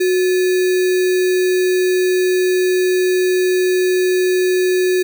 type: tone with sample-and-hold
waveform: sine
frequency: 366.6 Hz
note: F#4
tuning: 16 cents flat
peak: -12 dBFS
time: 0-5.03 s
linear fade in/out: 10 ms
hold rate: 2100 Hz
effects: none